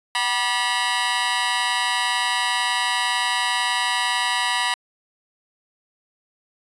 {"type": "tone with amplitude modulation", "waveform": "15% pulse", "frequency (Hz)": 971, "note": "B5", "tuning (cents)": -30, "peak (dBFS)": -9, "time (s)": [0.15, 4.74], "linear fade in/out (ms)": 2, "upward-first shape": "sine", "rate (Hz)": 218, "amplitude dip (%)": 95, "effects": ["resampled to 22050 Hz"]}